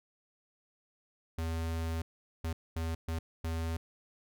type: tone bursts at uneven times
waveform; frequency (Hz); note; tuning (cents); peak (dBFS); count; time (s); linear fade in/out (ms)
square; 81.9; E2; -11; -33; 5; 1.38-2.02 / 2.44-2.53 / 2.76-2.95 / 3.08-3.19 / 3.44-3.77; 5
effects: none